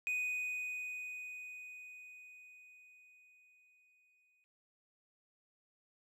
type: tone with exponential decay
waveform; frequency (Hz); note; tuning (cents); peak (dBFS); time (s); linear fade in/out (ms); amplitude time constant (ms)
triangle; 2489; D#7; 0; -31; 0.07-4.44; 0; 950
effects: none